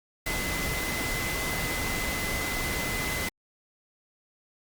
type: tone in noise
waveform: sine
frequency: 2033 Hz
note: B6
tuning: 50 cents sharp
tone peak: -33 dBFS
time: 0.26-3.29 s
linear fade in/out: 5 ms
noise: pink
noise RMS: -31 dBFS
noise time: 0.26-3.29 s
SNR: -5 dB
effects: Opus 48 kbps